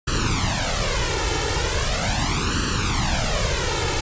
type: noise with flanger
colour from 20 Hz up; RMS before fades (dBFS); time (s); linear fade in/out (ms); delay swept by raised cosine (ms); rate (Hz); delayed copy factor
pink; -22; 0.07-4.01; 10; 0.68 to 2.28; 0.39; +0.85
effects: resampled to 16000 Hz